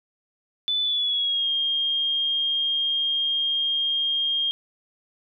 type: tone with pitch glide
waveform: sine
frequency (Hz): 3495 to 3223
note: A7 to G7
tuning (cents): -12 to +47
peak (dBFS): -21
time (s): 0.68-4.51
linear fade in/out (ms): 0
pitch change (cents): -141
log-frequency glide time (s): 0.82-1.5
effects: none